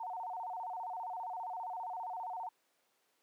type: tone with vibrato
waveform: sine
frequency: 816 Hz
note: G#5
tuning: 31 cents flat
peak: -38 dBFS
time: 0-2.49 s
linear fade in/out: 5 ms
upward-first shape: square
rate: 15 Hz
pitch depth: 190 cents each way
effects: pink hiss -75 dBFS RMS until 3.22 s + high-pass 400 Hz 12 dB/octave